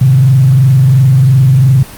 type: tone with frequency modulation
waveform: sine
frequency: 131.9 Hz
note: C3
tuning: 14 cents sharp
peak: -3 dBFS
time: 0.01-1.83 s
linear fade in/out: 5 ms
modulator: 22.9 Hz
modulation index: 0.55
effects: pink hiss -30 dBFS RMS until 1.97 s + Opus 24 kbps